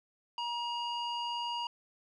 square tone with low-pass filter, 951 Hz, A#5, 34 cents sharp, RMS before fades -36 dBFS, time 0.38-1.67 s, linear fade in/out 2 ms, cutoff 3800 Hz, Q 6.1, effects none

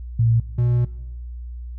sine / triangle tone pair in turn, 115.1 / 121.07 Hz, A#2 / B2, -22 / -34 cents, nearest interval minor second, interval 88 cents, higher second, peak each -14 / -14 dBFS, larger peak neither, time 0.19-0.4 / 0.58-0.85 s, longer second, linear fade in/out 5 ms, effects noise-tail reverb RT60 0.9 s tail -18 dB re dry + added 60 Hz sine -30 dBFS peak until 1.78 s

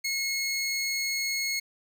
20% pulse tone, 2173 Hz, C#7, 35 cents flat, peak -22 dBFS, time 0.04-1.6 s, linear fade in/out 10 ms, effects none

